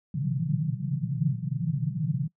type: band-pass noise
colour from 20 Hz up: white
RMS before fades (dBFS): -28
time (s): 0.14-2.28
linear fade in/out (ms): 5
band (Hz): 120 to 180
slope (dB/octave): 96
effects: noise-tail reverb RT60 0.1 s tail -22 dB re dry